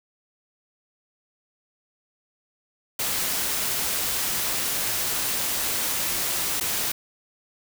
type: noise with dropouts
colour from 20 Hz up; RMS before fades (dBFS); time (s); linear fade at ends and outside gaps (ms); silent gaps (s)
white; -26; 2.99-6.92; 5; 6.6-6.608
effects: none